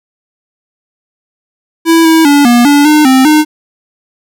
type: tone with pitch steps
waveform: square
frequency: 329.5 / 323.6 / 286.8 / 239.9 / 287.9 / 302.9 / 261.8 / 305.4 Hz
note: E4 / E4 / D4 / A#3 / D4 / D#4 / C4 / D#4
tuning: -1 / -32 / -41 / +50 / -34 / -46 / +1 / -32 cents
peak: -4 dBFS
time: 1.85-3.45 s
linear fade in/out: 50 ms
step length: 200 ms
effects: none